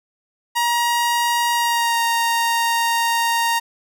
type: tone with pitch glide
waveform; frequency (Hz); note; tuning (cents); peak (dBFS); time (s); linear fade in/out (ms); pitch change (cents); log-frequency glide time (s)
sawtooth; 948 to 929.6; A#5 to A#5; +29 to -5; -13; 0.55-3.6; 20; -34; 1.53-2.01
effects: none